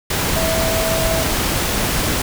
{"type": "tone in noise", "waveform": "sine", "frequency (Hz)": 652, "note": "E5", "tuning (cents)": -19, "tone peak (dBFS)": -20, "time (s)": [0.36, 1.23], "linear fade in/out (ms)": 5, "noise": "pink", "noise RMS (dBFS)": -19, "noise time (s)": [0.1, 2.22], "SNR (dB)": -4, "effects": []}